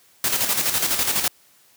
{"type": "noise with tremolo", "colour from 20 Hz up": "white", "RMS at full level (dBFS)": -20, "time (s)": [0.24, 1.28], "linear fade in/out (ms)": 2, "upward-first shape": "square", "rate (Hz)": 12, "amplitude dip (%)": 50, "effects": ["white hiss -56 dBFS RMS until 1.76 s", "high-pass 80 Hz 12 dB/octave"]}